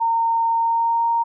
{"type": "tone with pitch glide", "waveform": "sine", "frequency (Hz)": [917, 928.2], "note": ["A#5", "A#5"], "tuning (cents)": [-29, -8], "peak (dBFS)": -16, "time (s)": [0, 1.24], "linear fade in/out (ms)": 20, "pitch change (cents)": 21, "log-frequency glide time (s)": [0.53, 1.08], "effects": []}